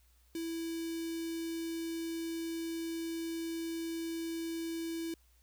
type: tone with notch filter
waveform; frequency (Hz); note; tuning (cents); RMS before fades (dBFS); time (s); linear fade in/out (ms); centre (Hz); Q
square; 330; E4; +2; -38; 0.35-5.14; 2; 1100; 0.52
effects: added 60 Hz sine -64 dBFS peak until 5.42 s + white hiss -71 dBFS RMS until 5.42 s